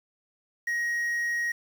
triangle tone with quantisation, 1886 Hz, A#6, 20 cents sharp, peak -24 dBFS, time 0.67-1.52 s, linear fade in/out 5 ms, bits 8, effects none

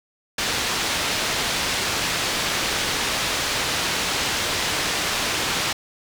white low-pass noise, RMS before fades -24 dBFS, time 0.38-5.73 s, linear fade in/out 5 ms, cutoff 4800 Hz, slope 12 dB/octave, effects none

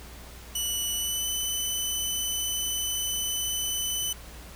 15% pulse tone with pitch glide, 2960 to 3008 Hz, F#7 to F#7, 0 to +28 cents, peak -20 dBFS, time 0.55-4.13 s, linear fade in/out 5 ms, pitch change +28 cents, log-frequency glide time 0.96-1.26 s, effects added 60 Hz sine -45 dBFS peak until 4.55 s + pink hiss -47 dBFS RMS until 4.55 s

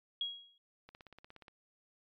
sine tone with exponential decay, 3300 Hz, G#7, 12 cents flat, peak -31 dBFS, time 0.21-0.58 s, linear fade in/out 2 ms, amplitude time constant 80 ms
click train, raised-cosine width 0.3 ms, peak -37 dBFS, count 11, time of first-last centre 0.89-1.482 s, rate 16.9 Hz
effects MP3 96 kbps

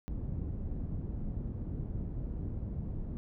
pink low-pass noise, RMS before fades -37 dBFS, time 0.08-3.17 s, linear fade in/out 0 ms, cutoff 210 Hz, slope 12 dB/octave, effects none

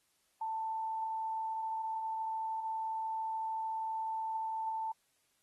sine tone, 887 Hz, A5, 14 cents sharp, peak -34 dBFS, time 0.41-4.92 s, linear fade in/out 5 ms, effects white hiss -75 dBFS RMS until 5.42 s + AAC 32 kbps

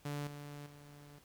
sawtooth tone with level steps, 145.2 Hz, D3, 19 cents flat, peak -34 / -42 / -50 dBFS, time 0.05-1.19 s, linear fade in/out 5 ms, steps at 0.27 / 0.66 s, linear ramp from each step 2 ms, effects pink hiss -65 dBFS RMS until 1.24 s

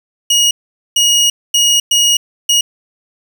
25% pulse tone bursts at uneven times, 2887 Hz, F#7, 43 cents flat, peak -5 dBFS, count 5, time 0.3-0.51 / 0.96-1.3 / 1.54-1.8 / 1.91-2.17 / 2.49-2.61 s, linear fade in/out 5 ms, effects none

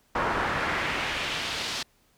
brown noise with band-pass filter sweep, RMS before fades -29 dBFS, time 0.15-1.83 s, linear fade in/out 5 ms, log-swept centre 1100 to 4700 Hz, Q 1.4, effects pink hiss -65 dBFS RMS until 2.17 s

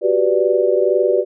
sine chord, G major seventh, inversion third, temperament equal, 370 / 392 / 493.9 / 587.3 Hz, F#4 / G4 / B4 / D5, 0 / 0 / 0 / 0 cents, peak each -18 dBFS, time 0.01-1.25 s, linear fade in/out 50 ms, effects none

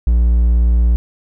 triangle tone, 58.6 Hz, A#1, 10 cents sharp, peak -7 dBFS, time 0.07-0.96 s, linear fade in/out 0 ms, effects none

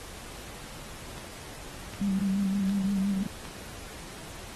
click train, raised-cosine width 0.2 ms, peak -23 dBFS, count 4, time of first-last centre 1.18-3.453 s, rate 1.32 Hz
sine tone with vibrato, 196 Hz, G3, in tune, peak -24 dBFS, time 2.01-3.27 s, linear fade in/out 5 ms, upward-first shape sine, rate 5.8 Hz, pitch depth 50 cents each way
effects pink hiss -44 dBFS RMS until 4.55 s + AAC 32 kbps

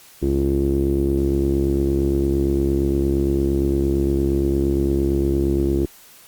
sawtooth tone with low-pass filter, 68.7 Hz, C#2, 15 cents flat, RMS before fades -19 dBFS, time 0.22-5.86 s, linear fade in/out 10 ms, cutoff 350 Hz, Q 6.7, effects white hiss -47 dBFS RMS until 6.27 s + Opus 48 kbps

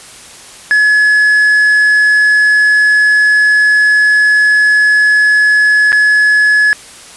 triangle tone with dropouts, 1700 Hz, G#6, 40 cents sharp, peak -4 dBFS, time 0.71-6.73 s, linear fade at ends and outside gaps 0 ms, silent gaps 5.92-5.928 s, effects white hiss -34 dBFS RMS until 7.16 s + resampled to 24000 Hz

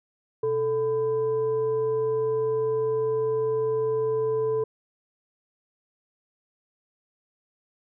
sine tone with frequency modulation, 440 Hz, A4, in tune, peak -22 dBFS, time 0.43-4.64 s, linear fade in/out 5 ms, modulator 565 Hz, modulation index 0.36, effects none

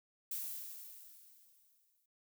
violet noise with exponential decay, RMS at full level -39 dBFS, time 0.31-2.06 s, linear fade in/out 5 ms, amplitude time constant 380 ms, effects noise-tail reverb RT60 0.3 s tail -26 dB re dry

